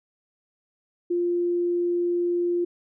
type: tone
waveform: sine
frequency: 349.2 Hz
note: F4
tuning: in tune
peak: -21 dBFS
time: 1.1-2.65 s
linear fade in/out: 10 ms
effects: none